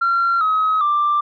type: tone with pitch steps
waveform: sine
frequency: 1372 / 1272.7 / 1180.7 Hz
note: F6 / D#6 / D6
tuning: -31 / +39 / +9 cents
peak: -13 dBFS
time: 0.01-1.21 s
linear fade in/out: 10 ms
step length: 400 ms
effects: tanh soft clip ceiling -11 dBFS